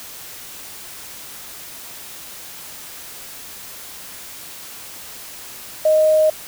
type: tone with quantisation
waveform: sine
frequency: 622.3 Hz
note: D#5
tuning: in tune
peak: -11 dBFS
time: 5.85-6.3 s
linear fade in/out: 5 ms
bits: 6
effects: white hiss -36 dBFS RMS until 6.47 s